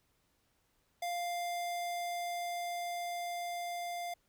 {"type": "tone with level ramp", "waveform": "square", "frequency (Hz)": 698.5, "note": "F5", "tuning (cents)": 0, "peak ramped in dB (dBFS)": [-35, -38], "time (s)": [1.02, 4.14], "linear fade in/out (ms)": 5, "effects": ["pink hiss -75 dBFS RMS until 4.28 s"]}